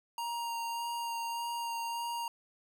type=tone with vibrato; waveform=square; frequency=935 Hz; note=A#5; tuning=5 cents sharp; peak=-35 dBFS; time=0.18-2.28 s; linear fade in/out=2 ms; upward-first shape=sine; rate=1.7 Hz; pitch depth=13 cents each way; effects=none